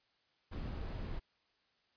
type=noise; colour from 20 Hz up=brown; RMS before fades=-41 dBFS; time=0.51-1.2 s; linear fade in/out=20 ms; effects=white hiss -75 dBFS RMS until 1.96 s + resampled to 11025 Hz